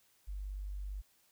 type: tone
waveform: sine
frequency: 49 Hz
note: G1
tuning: in tune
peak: -38 dBFS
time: 0.27-1.02 s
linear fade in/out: 20 ms
effects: white hiss -70 dBFS RMS until 1.31 s